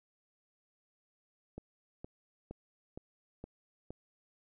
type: click train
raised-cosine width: 2 ms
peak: -30 dBFS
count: 6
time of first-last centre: 1.58-3.906 s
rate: 2.15 Hz
effects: none